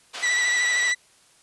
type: band-pass noise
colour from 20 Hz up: white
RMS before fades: -35 dBFS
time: 0.13-0.93 s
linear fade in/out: 20 ms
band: 580 to 4000 Hz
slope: 12 dB/octave
type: tone with vibrato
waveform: 40% pulse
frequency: 1958 Hz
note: B6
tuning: 15 cents flat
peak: -19 dBFS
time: 0.22-0.95 s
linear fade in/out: 20 ms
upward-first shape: triangle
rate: 13 Hz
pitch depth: 33 cents each way
effects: white hiss -57 dBFS RMS until 1.42 s + resampled to 24000 Hz